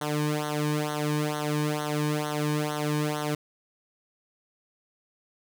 sawtooth tone with flanger, 150 Hz, D3, 37 cents sharp, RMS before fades -28 dBFS, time 0.01-3.35 s, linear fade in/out 5 ms, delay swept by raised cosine 0.4 to 1.5 ms, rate 2.2 Hz, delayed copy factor -0.9, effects none

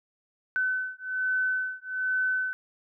sine beating tone pair, 1514 / 1515.2 Hz, F#6 / F#6, +39 / +41 cents, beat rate 1.2 Hz, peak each -29 dBFS, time 0.56-2.53 s, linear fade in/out 0 ms, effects none

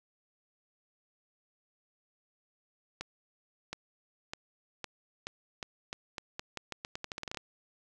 accelerating click train, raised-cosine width 0.2 ms, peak -20 dBFS, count 21, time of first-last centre 3.01-7.372 s, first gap 720 ms, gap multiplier 0.84, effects none

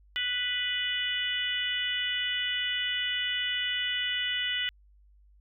harmonic tone, 493.9 Hz, B4, in tune, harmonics 3 / 4 / 5 / 6 / 7, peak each -37 / -33 / -41 / -30 / -38 dBFS, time 0.16-4.69 s, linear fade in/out 0 ms, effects added 50 Hz sine -56 dBFS peak until 5.4 s

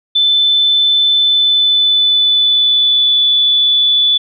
sine tone with pitch glide, 3520 to 3466 Hz, A7 to A7, 0 to -27 cents, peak -8 dBFS, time 0.15-4.18 s, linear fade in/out 10 ms, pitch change -27 cents, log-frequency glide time 1.15-3.23 s, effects none

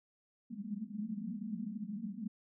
pink band-pass noise, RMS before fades -41 dBFS, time 0.5-2.28 s, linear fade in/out 10 ms, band 190 to 230 Hz, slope 96 dB/octave, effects none

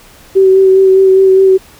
sine tone with vibrato, 381.8 Hz, G4, 46 cents flat, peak -3 dBFS, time 0.35-1.58 s, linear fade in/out 20 ms, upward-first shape sine, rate 4.9 Hz, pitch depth 18 cents each way, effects pink hiss -40 dBFS RMS until 1.79 s

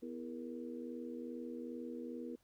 harmonic tone with a mistuned harmonic, 82.41 Hz, E2, in tune, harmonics 3 / 4 / 5 / 6, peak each -45 / -48 / -54 / -48 dBFS, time 0.02-2.36 s, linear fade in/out 10 ms, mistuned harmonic 6, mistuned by -80 cents, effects pink hiss -75 dBFS RMS until 2.43 s

